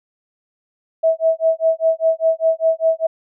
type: tone with tremolo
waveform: sine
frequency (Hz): 649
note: E5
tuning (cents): -27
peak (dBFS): -10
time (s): 1.03-3.07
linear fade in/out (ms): 10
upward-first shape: sine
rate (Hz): 5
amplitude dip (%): 100
effects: none